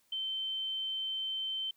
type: tone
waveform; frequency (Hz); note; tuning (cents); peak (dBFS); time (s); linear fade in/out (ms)
sine; 3095; G7; -23; -33; 0.12-1.71; 5
effects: white hiss -71 dBFS RMS until 1.76 s